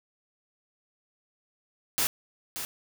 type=noise with echo; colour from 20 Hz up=white; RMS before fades=-26 dBFS; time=1.98-2.07 s; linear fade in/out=0 ms; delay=580 ms; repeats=1; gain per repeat=-9 dB; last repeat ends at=2.65 s; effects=none

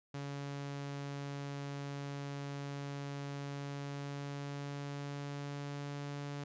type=tone with pitch glide; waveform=sawtooth; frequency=141.3 to 143.19 Hz; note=C#3 to D3; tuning=+34 to -43 cents; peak=-36 dBFS; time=0.14-6.44 s; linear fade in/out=5 ms; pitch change=+23 cents; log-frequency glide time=3.53-6.11 s; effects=resampled to 16000 Hz

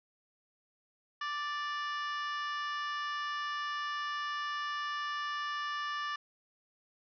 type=harmonic tone with a mistuned harmonic; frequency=587.3 Hz; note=D5; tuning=in tune; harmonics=2 / 3 / 4 / 5 / 6 / 7 / 8 / 9 / 10; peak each=-36 / -39 / -53 / -45 / -51 / -57 / -56 / -51 / -61 dBFS; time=1.21-6.16 s; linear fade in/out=5 ms; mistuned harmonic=5; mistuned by=-16 cents; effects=none

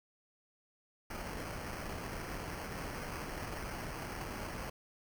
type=noise with sample-and-hold; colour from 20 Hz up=pink; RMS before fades=-42 dBFS; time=1.1-4.7 s; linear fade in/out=5 ms; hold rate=3675 Hz; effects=none

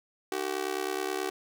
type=tone with amplitude modulation; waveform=sawtooth; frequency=380.9 Hz; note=G4; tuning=50 cents flat; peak=-22 dBFS; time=0.32-1.3 s; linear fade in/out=2 ms; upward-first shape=sine; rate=69.4 Hz; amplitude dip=95%; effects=none

